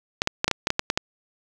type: clicks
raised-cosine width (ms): 0.2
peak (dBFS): -3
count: 10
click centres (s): 0.219 / 0.274 / 0.444 / 0.48 / 0.513 / 0.671 / 0.704 / 0.794 / 0.901 / 0.975
effects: none